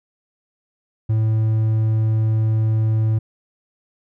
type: tone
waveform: triangle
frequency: 110 Hz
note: A2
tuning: in tune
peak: -13 dBFS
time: 1.09-3.19 s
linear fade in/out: 10 ms
effects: none